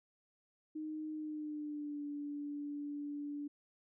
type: tone with pitch glide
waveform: sine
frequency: 309.3 to 290.3 Hz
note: D#4 to D4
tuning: -10 to -20 cents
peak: -39 dBFS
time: 0.75-3.48 s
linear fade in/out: 10 ms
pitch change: -110 cents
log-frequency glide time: 1.12-2.04 s
effects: none